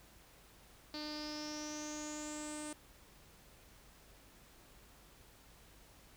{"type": "tone with low-pass filter sweep", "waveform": "sawtooth", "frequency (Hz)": 301.5, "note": "D4", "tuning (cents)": 46, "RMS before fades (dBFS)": -44, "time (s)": [0.94, 2.73], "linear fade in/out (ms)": 2, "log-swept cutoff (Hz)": [4500, 8700], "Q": 9.3, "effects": ["added 50 Hz sine -66 dBFS peak until 6.16 s", "pink hiss -62 dBFS RMS until 6.16 s"]}